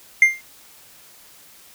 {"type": "tone with exponential decay", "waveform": "triangle", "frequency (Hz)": 2100, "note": "C7", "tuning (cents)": 6, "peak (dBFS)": -3, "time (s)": [0.22, 0.41], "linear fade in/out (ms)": 2, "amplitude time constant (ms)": 41, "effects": ["tanh soft clip ceiling 0 dBFS", "white hiss -48 dBFS RMS until 1.74 s"]}